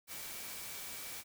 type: tone in noise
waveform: sine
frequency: 2300 Hz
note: D7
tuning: 37 cents flat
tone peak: -55 dBFS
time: 0.07-1.24 s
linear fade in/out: 50 ms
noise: white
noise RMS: -45 dBFS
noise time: 0.07-1.24 s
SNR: -13 dB
effects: none